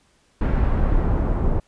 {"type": "noise with low-pass filter sweep", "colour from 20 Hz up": "brown", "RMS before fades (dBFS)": -19, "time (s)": [0.41, 1.6], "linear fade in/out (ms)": 5, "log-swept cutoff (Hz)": [1800, 910], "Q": 0.92, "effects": ["pink hiss -61 dBFS RMS until 1.67 s", "resampled to 22050 Hz"]}